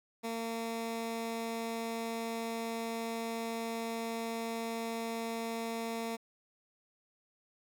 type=tone; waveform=15% pulse; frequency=228.4 Hz; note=A#3; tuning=35 cents flat; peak=-29 dBFS; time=0.23-6.17 s; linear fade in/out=20 ms; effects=11-bit